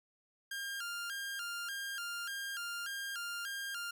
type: tone with vibrato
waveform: sawtooth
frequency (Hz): 1500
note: F#6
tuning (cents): +23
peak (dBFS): -35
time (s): 0.51-3.91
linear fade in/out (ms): 5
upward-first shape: square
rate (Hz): 1.7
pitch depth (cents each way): 120
effects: none